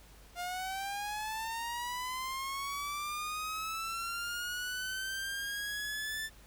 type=linear sweep; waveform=sawtooth; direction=up; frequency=698.5 to 1772 Hz; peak=-32 dBFS; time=0.35-6.3 s; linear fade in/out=50 ms; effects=added 50 Hz sine -57 dBFS peak until 6.46 s + pink hiss -59 dBFS RMS until 6.46 s